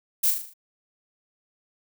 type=noise with echo; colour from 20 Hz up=violet; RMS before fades=-21 dBFS; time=0.23-0.31 s; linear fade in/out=10 ms; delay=38 ms; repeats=6; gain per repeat=-5 dB; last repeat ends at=0.538 s; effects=none